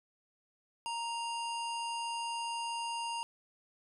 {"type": "harmonic tone with a mistuned harmonic", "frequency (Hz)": 932.3, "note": "A#5", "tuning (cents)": 0, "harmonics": [1, 3, 5, 7, 9, 10], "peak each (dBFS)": [-36, -41, -47, -53, -55, -51], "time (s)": [0.86, 3.23], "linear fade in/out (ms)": 0, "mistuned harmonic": 5, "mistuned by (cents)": 77, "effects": []}